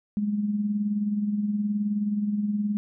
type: tone with tremolo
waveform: sine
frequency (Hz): 207.4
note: G#3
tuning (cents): -2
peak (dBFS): -21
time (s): 0.17-2.77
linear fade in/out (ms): 0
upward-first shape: sine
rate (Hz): 19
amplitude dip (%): 50
effects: none